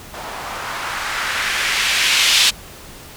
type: noise with low-pass filter sweep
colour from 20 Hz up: violet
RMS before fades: -19 dBFS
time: 0.13-2.51 s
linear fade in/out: 20 ms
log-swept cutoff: 750 to 3500 Hz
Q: 1.4
effects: pink hiss -38 dBFS RMS until 3.16 s